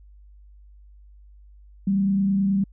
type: tone with frequency modulation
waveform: sine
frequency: 196 Hz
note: G3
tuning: in tune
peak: -18 dBFS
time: 1.87-2.64 s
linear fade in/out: 5 ms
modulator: 29.4 Hz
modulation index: 0.3
effects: added 50 Hz sine -46 dBFS peak until 2.72 s